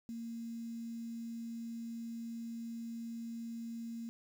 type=tone with quantisation; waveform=sine; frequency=230.7 Hz; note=A#3; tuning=18 cents flat; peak=-40 dBFS; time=0.09-4.09 s; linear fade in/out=0 ms; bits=10; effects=none